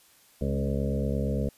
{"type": "harmonic tone with a mistuned harmonic", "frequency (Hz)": 68.7, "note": "C#2", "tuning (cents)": -15, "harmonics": [1, 2, 3, 4, 6, 7, 8, 9], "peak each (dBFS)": [-30, -31, -31, -38, -38, -35, -37, -41], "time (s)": [0.41, 1.49], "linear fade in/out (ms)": 5, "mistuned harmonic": 3, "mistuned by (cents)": 23, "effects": ["white hiss -59 dBFS RMS until 1.57 s", "resampled to 32000 Hz"]}